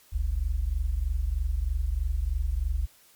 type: tone pair together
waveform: sine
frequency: 46.13 / 69.3 Hz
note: F#1 / C#2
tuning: -4 / 0 cents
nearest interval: perfect fifth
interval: 704 cents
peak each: -27 dBFS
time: 0.12-2.87 s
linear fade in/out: 20 ms
effects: white hiss -58 dBFS RMS until 3.15 s + MP3 96 kbps